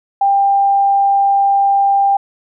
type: tone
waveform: sine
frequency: 794 Hz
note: G5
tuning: 22 cents sharp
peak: -9 dBFS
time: 0.21-2.17 s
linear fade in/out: 5 ms
effects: none